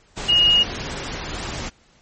sine tone in noise, 2869 Hz, F7, 46 cents sharp, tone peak -12 dBFS, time 0.28-0.64 s, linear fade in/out 20 ms, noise pink, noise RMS -29 dBFS, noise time 0.16-1.7 s, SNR +14 dB, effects pink hiss -56 dBFS RMS until 2.01 s + MP3 32 kbps

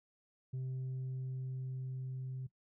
sine tone with level ramp, 130 Hz, C3, 11 cents flat, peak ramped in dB -34 to -38 dBFS, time 0.53-2.47 s, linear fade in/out 10 ms, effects noise-tail reverb RT60 0.1 s tail -17 dB re dry + tanh soft clip ceiling -36 dBFS

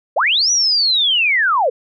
sine linear two-way sweep, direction up then down, 440 to 5920 to 440 Hz, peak -12 dBFS, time 0.16-1.7 s, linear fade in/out 10 ms, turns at 0.51 s, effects none

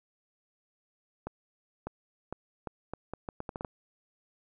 accelerating click train, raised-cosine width 1 ms, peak -22 dBFS, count 12, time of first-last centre 1.27-3.648 s, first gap 600 ms, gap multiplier 0.76, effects none

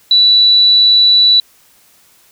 sine tone, 3951 Hz, B7, in tune, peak -5 dBFS, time 0.11-1.4 s, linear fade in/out 2 ms, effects white hiss -49 dBFS RMS until 2.31 s

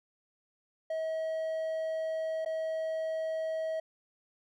triangle tone with dropouts, 640 Hz, D#5, 49 cents sharp, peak -29 dBFS, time 0.9-3.8 s, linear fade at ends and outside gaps 5 ms, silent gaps 2.449-2.459 s, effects none

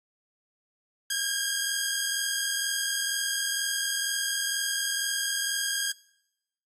10% pulse tone pair together, 1600 / 1642.1 Hz, G6 / G#6, +35 / -20 cents, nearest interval unison, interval 45 cents, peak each -21 dBFS, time 1.1-5.92 s, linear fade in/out 5 ms, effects noise-tail reverb RT60 0.9 s tail -24 dB re dry + AAC 64 kbps

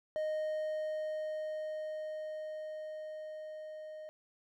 triangle tone with level ramp, 619 Hz, D#5, 9 cents flat, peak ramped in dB -30 to -42 dBFS, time 0.16-4.09 s, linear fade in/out 0 ms, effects none

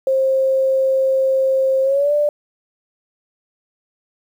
sine tone with pitch glide, 531 to 589.2 Hz, C5 to D5, +25 to +6 cents, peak -13 dBFS, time 0.07-2.29 s, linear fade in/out 2 ms, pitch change +181 cents, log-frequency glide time 1.83-2.13 s, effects 8-bit

